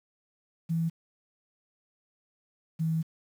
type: tone pair in turn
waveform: sine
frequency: 164.81 / 161.33 Hz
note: E3 / E3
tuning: 0 / -37 cents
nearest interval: unison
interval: 37 cents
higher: first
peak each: -25 dBFS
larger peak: neither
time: 0.69-0.9 / 2.79-3.03 s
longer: second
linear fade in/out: 20 ms
effects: 9-bit